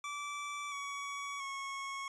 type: tone with pitch steps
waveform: 25% pulse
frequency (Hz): 1161 / 1128.6 / 1097.1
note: D6 / C#6 / C#6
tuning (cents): -20 / +31 / -18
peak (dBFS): -35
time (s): 0.04-2.08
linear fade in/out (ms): 2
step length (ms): 680
effects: resampled to 22050 Hz